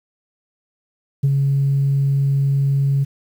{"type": "tone with ADSR envelope", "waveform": "sine", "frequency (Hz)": 138.59, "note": "C#3", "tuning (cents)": 0, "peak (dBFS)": -9, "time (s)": [1.23, 3.05], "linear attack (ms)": 13, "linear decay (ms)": 39, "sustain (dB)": -4, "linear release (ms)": 21, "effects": ["tanh soft clip ceiling -10 dBFS", "8-bit"]}